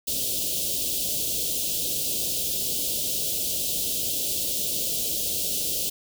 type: band-stop noise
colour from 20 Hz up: white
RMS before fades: -27 dBFS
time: 0.07-5.9 s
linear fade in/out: 10 ms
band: 630 to 2900 Hz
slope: 48 dB/octave
effects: none